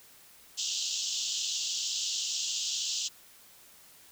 white band-pass noise, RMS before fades -33 dBFS, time 0.57-3.09 s, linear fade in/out 20 ms, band 2800 to 7400 Hz, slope 96 dB/octave, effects white hiss -56 dBFS RMS until 4.11 s

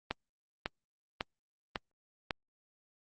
click train, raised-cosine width 0.3 ms, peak -16 dBFS, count 5, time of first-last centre 0.11-2.308 s, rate 1.82 Hz, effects Opus 32 kbps

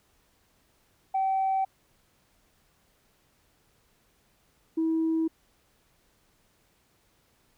sine tone pair in turn, 769 / 323.3 Hz, G5 / E4, -33 / -34 cents, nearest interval octave + minor third, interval 1501 cents, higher first, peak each -22 dBFS, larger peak neither, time 1.14-1.65 / 4.77-5.28 s, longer neither, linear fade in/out 10 ms, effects tanh soft clip ceiling -20 dBFS + pink hiss -67 dBFS RMS until 7.57 s

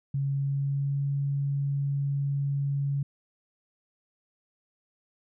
sine tone with pitch glide, 138.59 to 140.28 Hz, C#3 to C#3, 0 to +21 cents, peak -25 dBFS, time 0.14-3.03 s, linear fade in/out 5 ms, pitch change +21 cents, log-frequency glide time 0.31-1.04 s, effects none

